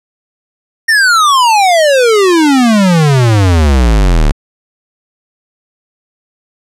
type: exponential sweep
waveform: square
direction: down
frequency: 1857 to 34.59 Hz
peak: -6 dBFS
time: 0.88-4.32 s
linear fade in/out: 10 ms
effects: low-pass 9000 Hz 12 dB/octave